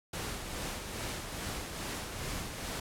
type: noise with tremolo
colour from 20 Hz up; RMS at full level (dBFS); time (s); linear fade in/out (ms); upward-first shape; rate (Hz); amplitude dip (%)
pink; -37; 0.13-2.8; 5; sine; 2.4; 40
effects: low-pass 12000 Hz 12 dB/octave